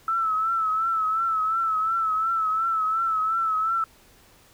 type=tone with vibrato; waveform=sine; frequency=1313 Hz; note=E6; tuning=7 cents flat; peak=-21 dBFS; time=0.08-3.84 s; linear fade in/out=2 ms; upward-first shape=triangle; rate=2.8 Hz; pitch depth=64 cents each way; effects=pink hiss -55 dBFS RMS until 4.53 s